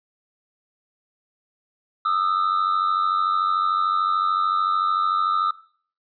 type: tone pair together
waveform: triangle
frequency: 1222.5 / 1316 Hz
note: D#6 / E6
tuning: -31 / -3 cents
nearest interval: minor second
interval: 128 cents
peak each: -20 dBFS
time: 2.05-5.51 s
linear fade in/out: 5 ms
effects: noise-tail reverb RT60 0.5 s tail -19 dB re dry + resampled to 11025 Hz